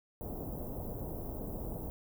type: band-stop noise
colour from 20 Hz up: pink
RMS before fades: -40 dBFS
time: 0.21-1.9 s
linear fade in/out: 0 ms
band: 710 to 16000 Hz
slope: 24 dB/octave
effects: none